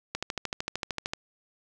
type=click train; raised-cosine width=0.2 ms; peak=-13 dBFS; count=14; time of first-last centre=0.15-1.135 s; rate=13.2 Hz; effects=none